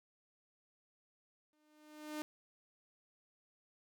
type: tone with exponential growth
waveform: sawtooth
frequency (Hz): 303.3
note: D#4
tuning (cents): -44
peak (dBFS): -34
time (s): 1.53-2.22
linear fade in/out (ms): 0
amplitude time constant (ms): 150
effects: none